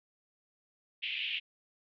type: band-pass noise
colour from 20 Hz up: pink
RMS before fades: -36 dBFS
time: 1.02-1.4 s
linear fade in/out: 20 ms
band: 2400 to 3200 Hz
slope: 48 dB/octave
effects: none